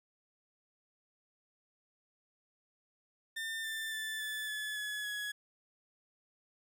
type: tone with pitch steps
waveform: 30% pulse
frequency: 1800 / 1779.3 / 1758.9 / 1738.7 / 1718.7 / 1699 / 1679.5 Hz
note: A6 / A6 / A6 / A6 / A6 / G#6 / G#6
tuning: +39 / +19 / -1 / -21 / -41 / +39 / +19 cents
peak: -34 dBFS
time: 3.36-5.32 s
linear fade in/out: 10 ms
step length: 280 ms
effects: none